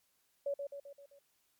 sine tone with echo, 564 Hz, C#5, 30 cents sharp, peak -32 dBFS, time 0.46-0.54 s, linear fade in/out 5 ms, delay 130 ms, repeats 5, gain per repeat -5 dB, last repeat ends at 1.19 s, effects white hiss -75 dBFS RMS until 1.59 s + MP3 96 kbps

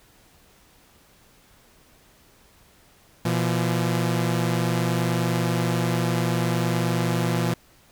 sawtooth tone pair together, 120.21 / 170 Hz, B2 / F3, -46 / -46 cents, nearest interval tritone, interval 600 cents, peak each -20 dBFS, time 3.25-7.54 s, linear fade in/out 5 ms, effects pink hiss -56 dBFS RMS until 7.91 s

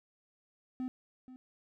triangle tone with echo, 255.8 Hz, C4, 39 cents flat, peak -32 dBFS, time 0.8-0.88 s, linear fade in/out 0 ms, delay 480 ms, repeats 1, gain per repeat -14 dB, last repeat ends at 1.36 s, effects none

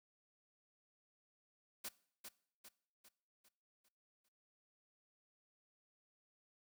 white noise with echo, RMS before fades -45 dBFS, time 1.84-1.89 s, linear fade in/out 10 ms, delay 400 ms, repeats 6, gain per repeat -6 dB, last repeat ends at 4.29 s, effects noise-tail reverb RT60 0.6 s tail -21 dB re dry + high-pass 80 Hz 12 dB/octave

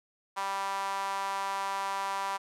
sawtooth tone with high-pass filter, 196 Hz, G3, in tune, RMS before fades -33 dBFS, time 0.36-2.38 s, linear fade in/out 20 ms, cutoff 940 Hz, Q 4.2, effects low-pass 11000 Hz 12 dB/octave

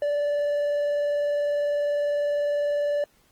triangle tone with vibrato, 582 Hz, D5, 16 cents flat, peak -20 dBFS, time 0.02-3.04 s, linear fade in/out 2 ms, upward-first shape sine, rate 20 Hz, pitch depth 15 cents each way, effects pink hiss -62 dBFS RMS until 3.31 s + Opus 24 kbps

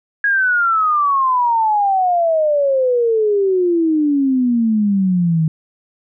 sine exponential sweep, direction down, 1661.2 to 155.56 Hz, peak -12 dBFS, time 0.24-5.48 s, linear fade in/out 2 ms, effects none

